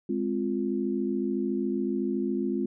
sine chord, F minor, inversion first, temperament equal, 207.7 / 261.6 / 349.2 Hz, Ab3 / C4 / F4, 0 / 0 / 0 cents, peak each -30 dBFS, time 0.09-2.66 s, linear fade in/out 5 ms, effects none

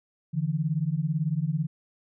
sine beating tone pair, 146.83 / 164.83 Hz, D3 / E3, 0 / 0 cents, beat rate 18 Hz, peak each -27 dBFS, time 0.33-1.67 s, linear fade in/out 20 ms, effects none

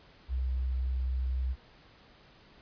sine tone, 64 Hz, C2, 38 cents flat, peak -28 dBFS, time 0.28-1.56 s, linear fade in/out 50 ms, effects pink hiss -58 dBFS RMS until 2.61 s + resampled to 11025 Hz

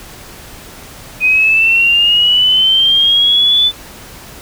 sine linear sweep, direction up, 2489 to 3512 Hz, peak -7 dBFS, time 1.2-3.72 s, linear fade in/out 50 ms, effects pink hiss -34 dBFS RMS until 4.41 s

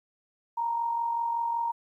sine tone with amplitude modulation, 932.3 Hz, A#5, in tune, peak -24 dBFS, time 0.57-1.72 s, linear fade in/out 10 ms, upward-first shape sine, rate 45.3 Hz, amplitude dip 45%, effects 11-bit

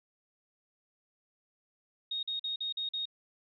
sine tone bursts, 3729 Hz, A#7, in tune, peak -32 dBFS, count 6, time 2.11-3.055 s, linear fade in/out 5 ms, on 120 ms, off 45 ms, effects none

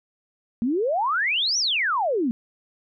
sine exponential two-way sweep, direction up then down, 220 to 6020 to 220 Hz, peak -20 dBFS, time 0.62-2.31 s, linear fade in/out 0 ms, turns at 1.58 s, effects none

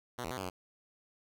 5% pulse tone with pitch steps, 122.3 / 82.2 / 128 / 95.2 / 91.2 Hz, B2 / E2 / C3 / F#2 / F#2, -16 / -4 / -38 / +50 / -24 cents, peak -26 dBFS, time 0.18-0.5 s, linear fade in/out 10 ms, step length 64 ms, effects none

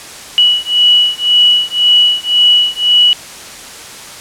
sine beating tone pair, 2935 / 2936.9 Hz, F#7 / F#7, -15 / -14 cents, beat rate 1.9 Hz, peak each -10 dBFS, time 0.38-3.13 s, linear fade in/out 0 ms, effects white hiss -30 dBFS RMS until 4.2 s + low-pass 9000 Hz 12 dB/octave

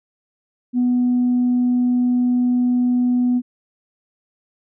sine tone, 246.9 Hz, B3, in tune, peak -13 dBFS, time 0.73-3.42 s, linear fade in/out 50 ms, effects tanh soft clip ceiling -11 dBFS

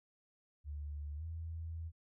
sine tone with pitch glide, 73.42 to 81.94 Hz, D2 to E2, 0 to -10 cents, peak -40 dBFS, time 0.64-1.92 s, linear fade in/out 50 ms, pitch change +190 cents, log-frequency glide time 1.16-1.24 s, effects none

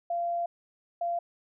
sine tone bursts at uneven times, 689 Hz, F5, 24 cents flat, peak -27 dBFS, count 2, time 0.1-0.46 / 1.01-1.19 s, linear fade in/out 5 ms, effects none

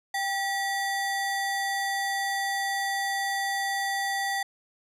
square ring-modulated tone, 1359 Hz, F6, 48 cents flat, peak -24 dBFS, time 0.14-4.43 s, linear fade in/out 5 ms, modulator 571 Hz, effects low-pass 12000 Hz 12 dB/octave

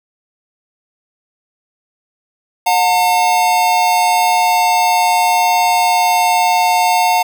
square tone pair together, 720 / 900.1 Hz, F#5 / A5, -47 / +39 cents, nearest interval major third, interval 386 cents, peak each -14 dBFS, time 2.66-7.23 s, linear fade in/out 10 ms, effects none

